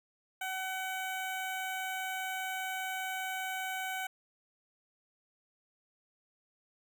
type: tone with notch filter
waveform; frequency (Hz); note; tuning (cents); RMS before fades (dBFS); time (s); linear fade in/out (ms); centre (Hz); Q
15% pulse; 755; F#5; +35; -37; 0.41-4.07; 5; 4700; 1.2
effects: none